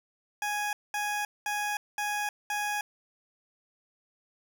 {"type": "tone bursts", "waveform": "20% pulse", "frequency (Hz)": 830.6, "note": "G#5", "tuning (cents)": 0, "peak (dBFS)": -24, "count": 5, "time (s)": [0.42, 2.81], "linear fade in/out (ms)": 2, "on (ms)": 310, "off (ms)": 210, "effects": []}